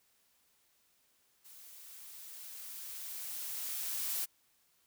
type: noise with level ramp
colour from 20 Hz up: blue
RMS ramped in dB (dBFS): -55 to -35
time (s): 1.44-4.26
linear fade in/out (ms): 20
effects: white hiss -72 dBFS RMS until 4.86 s